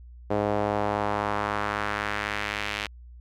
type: tone with band-pass filter sweep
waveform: sawtooth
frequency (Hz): 103.83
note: G#2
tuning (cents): 0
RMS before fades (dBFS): -28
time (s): 0.3-2.87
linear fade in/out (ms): 10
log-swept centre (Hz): 550 to 2700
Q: 1.5
effects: added 60 Hz sine -43 dBFS peak until 3.2 s